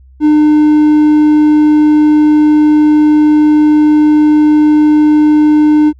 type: tone with hard clipping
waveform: triangle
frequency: 302.2 Hz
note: D4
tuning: 50 cents sharp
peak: -5 dBFS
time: 0.2-5.93 s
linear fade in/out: 50 ms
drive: 6 dB
effects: added 65 Hz sine -37 dBFS peak until 5.99 s